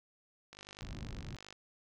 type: click train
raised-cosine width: 0.2 ms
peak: -32 dBFS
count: 51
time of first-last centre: 0.53-1.526 s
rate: 50.2 Hz
type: low-pass noise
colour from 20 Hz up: white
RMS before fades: -44 dBFS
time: 0.82-1.36 s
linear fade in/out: 0 ms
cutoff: 130 Hz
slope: 12 dB/octave
effects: none